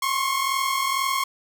sawtooth tone pair together, 1059.9 / 1102 Hz, C6 / C#6, +22 / -11 cents, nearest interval minor second, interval 67 cents, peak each -21 dBFS, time 0.02-1.24 s, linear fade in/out 5 ms, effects none

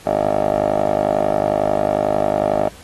10% pulse tone with band-pass filter, 51.1 Hz, G#1, 27 cents flat, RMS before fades -18 dBFS, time 0.07-2.69 s, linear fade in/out 0 ms, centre 600 Hz, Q 8.6, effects pink hiss -43 dBFS RMS until 2.83 s + AAC 32 kbps

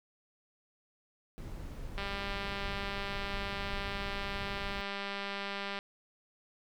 brown noise, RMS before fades -42 dBFS, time 1.38-4.81 s, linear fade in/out 0 ms
click train, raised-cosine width 0.3 ms, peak -22 dBFS, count 759, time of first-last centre 1.98-5.789 s, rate 199 Hz
effects none

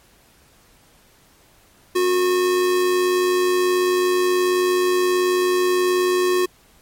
square tone with amplitude modulation, 363.3 Hz, F#4, 32 cents flat, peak -15 dBFS, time 1.95-6.46 s, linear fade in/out 10 ms, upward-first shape sine, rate 98.6 Hz, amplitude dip 35%, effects pink hiss -54 dBFS RMS until 6.81 s + MP3 64 kbps

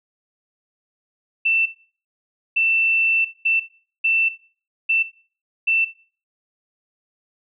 sine tone bursts at uneven times, 2674 Hz, E7, 24 cents sharp, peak -15 dBFS, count 6, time 1.45-1.66 / 2.56-3.25 / 3.45-3.6 / 4.04-4.29 / 4.89-5.03 / 5.67-5.85 s, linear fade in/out 10 ms, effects noise-tail reverb RT60 0.4 s tail -17 dB re dry

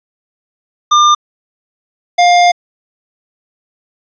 square tone pair in turn, 1200 / 705.3 Hz, D6 / F5, +37 / +17 cents, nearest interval major sixth, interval 920 cents, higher first, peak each -6 dBFS, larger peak neither, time 0.91-1.15 / 2.18-2.52 s, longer second, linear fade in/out 10 ms, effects resampled to 16000 Hz + 8-bit

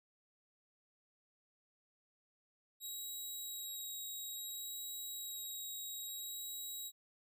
10% pulse tone with vibrato, 3829 Hz, A#7, 46 cents sharp, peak -36 dBFS, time 2.8-6.92 s, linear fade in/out 50 ms, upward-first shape sine, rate 0.59 Hz, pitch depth 8 cents each way, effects none

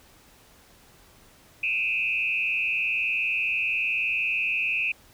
sine tone with frequency modulation, 2547 Hz, D#7, 40 cents sharp, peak -23 dBFS, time 1.63-4.92 s, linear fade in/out 5 ms, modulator 121 Hz, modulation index 1.2, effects pink hiss -55 dBFS RMS until 5.13 s

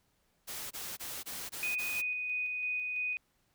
white noise bursts, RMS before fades -41 dBFS, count 6, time 0.47-2.02 s, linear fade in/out 20 ms, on 240 ms, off 22 ms
sine tone with tremolo, 2489 Hz, D#7, in tune, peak -31 dBFS, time 1.63-3.17 s, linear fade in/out 0 ms, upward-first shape square, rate 3 Hz, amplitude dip 25%
effects pink hiss -74 dBFS RMS until 3.54 s

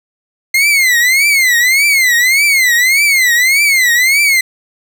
40% pulse tone with vibrato, 2093 Hz, C7, in tune, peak -7 dBFS, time 0.54-4.41 s, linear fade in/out 5 ms, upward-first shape triangle, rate 1.7 Hz, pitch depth 210 cents each way, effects none

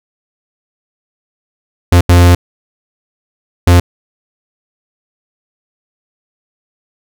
45% pulse tone bursts at uneven times, 87.8 Hz, F2, 10 cents sharp, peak -3 dBFS, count 3, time 1.92-2.01 / 2.09-2.35 / 3.67-3.8 s, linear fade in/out 5 ms, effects none

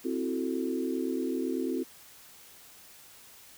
sine chord, F# half-diminished seventh, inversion second, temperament equal, 261.6 / 329.6 / 370 / 440 Hz, C4 / E4 / F#4 / A4, 0 / 0 / 0 / 0 cents, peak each -32 / -34 / -34 / -38 dBFS, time 0.04-1.84 s, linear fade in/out 20 ms, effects white hiss -53 dBFS RMS until 3.57 s

